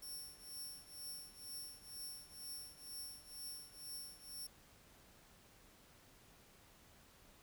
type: tone with tremolo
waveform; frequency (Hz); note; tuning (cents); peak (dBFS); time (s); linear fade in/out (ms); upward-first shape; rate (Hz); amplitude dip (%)
10% pulse; 5450; F8; -43; -39; 0.02-4.47; 5; triangle; 2.1; 90
effects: pink hiss -65 dBFS RMS until 7.42 s